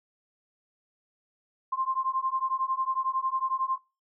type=beating tone pair; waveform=sine; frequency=1048 / 1059 Hz; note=C6 / C6; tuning=+2 / +21 cents; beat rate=11 Hz; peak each=-29 dBFS; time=1.72-3.78 s; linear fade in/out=10 ms; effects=noise-tail reverb RT60 0.3 s tail -23 dB re dry